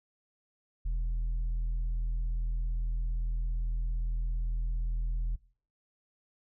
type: tone with tanh clipping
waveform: sine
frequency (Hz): 41.2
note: E1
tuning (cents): 0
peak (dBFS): -29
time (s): 0.85-5.36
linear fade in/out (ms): 10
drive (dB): 3
effects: noise-tail reverb RT60 0.5 s tail -22 dB re dry